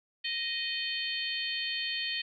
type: harmonic tone with a mistuned harmonic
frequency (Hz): 622.3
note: D#5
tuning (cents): 0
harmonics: 3 / 4 / 5 / 6 / 7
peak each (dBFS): -38 / -38 / -35 / -41 / -38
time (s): 0.24-2.22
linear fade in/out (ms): 10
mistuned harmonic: 6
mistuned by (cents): -60
effects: none